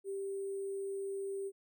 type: tone with sample-and-hold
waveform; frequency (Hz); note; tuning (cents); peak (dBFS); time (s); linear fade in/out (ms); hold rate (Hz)
sine; 392.5; G4; +2; -36; 0.04-1.52; 50; 8820
effects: none